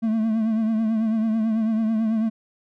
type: tone with vibrato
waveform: triangle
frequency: 221.4 Hz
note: A3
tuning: 11 cents sharp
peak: -17 dBFS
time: 0.02-2.3 s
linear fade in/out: 20 ms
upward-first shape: triangle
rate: 9.1 Hz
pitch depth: 60 cents each way
effects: none